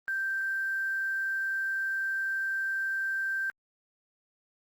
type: tone with quantisation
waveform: sine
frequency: 1568 Hz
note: G6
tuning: in tune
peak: -28 dBFS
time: 0.08-3.5 s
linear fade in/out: 0 ms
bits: 9
effects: Opus 24 kbps